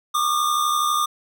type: tone pair together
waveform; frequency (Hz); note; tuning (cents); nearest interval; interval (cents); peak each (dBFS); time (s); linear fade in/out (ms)
square; 1138.9 / 1211; C#6 / D#6; +46 / -47; minor second; 107; -27 / -20; 0.14-1.06; 10
effects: none